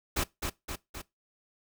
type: noise with echo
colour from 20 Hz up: pink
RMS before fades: -29 dBFS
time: 0.16-0.24 s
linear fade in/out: 10 ms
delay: 260 ms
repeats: 3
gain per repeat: -4 dB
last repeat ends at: 1.02 s
effects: noise-tail reverb RT60 0.2 s tail -21 dB re dry